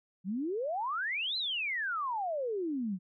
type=exponential two-way sweep; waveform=sine; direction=up then down; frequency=174.61 to 4153 to 174.61 Hz; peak=-31 dBFS; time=0.24-2.99 s; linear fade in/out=50 ms; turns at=1.37 s; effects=none